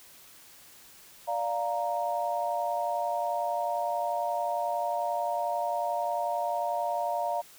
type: chord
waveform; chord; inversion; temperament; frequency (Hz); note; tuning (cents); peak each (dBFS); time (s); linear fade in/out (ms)
sine; Bb major; first; equal; 587.3 / 698.5 / 932.3; D5 / F5 / Bb5; 0 / 0 / 0; -33 / -30 / -32; 1.27-7.42; 20
effects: white hiss -53 dBFS RMS until 7.58 s